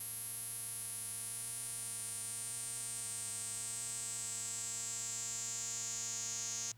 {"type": "tone with band-pass filter sweep", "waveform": "sawtooth", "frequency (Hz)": 230.9, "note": "A#3", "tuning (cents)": -16, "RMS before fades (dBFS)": -42, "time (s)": [0, 6.72], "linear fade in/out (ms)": 5, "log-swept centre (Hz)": [11000, 6600], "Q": 8, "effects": ["added 115 Hz sine -58 dBFS peak until 6.77 s", "pink hiss -69 dBFS RMS until 6.77 s"]}